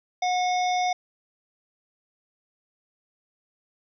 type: harmonic tone with a mistuned harmonic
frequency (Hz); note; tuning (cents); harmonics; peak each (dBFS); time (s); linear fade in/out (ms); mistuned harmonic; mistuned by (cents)
727; F#5; -31; 1 / 3 / 5 / 7 / 8; -22 / -32 / -36 / -39 / -40; 0.22-0.93; 5; 5; -16
effects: none